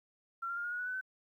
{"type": "tone with pitch steps", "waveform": "sine", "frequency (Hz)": [1365, 1386.5, 1408.2, 1430.4, 1452.9, 1475.7, 1498.9, 1522.5], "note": ["F6", "F6", "F6", "F6", "F#6", "F#6", "F#6", "F#6"], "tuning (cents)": [-40, -13, 14, 41, -32, -5, 22, 49], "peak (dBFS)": -35, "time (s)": [0.42, 1.012], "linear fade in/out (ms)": 10, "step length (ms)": 74, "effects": ["12-bit"]}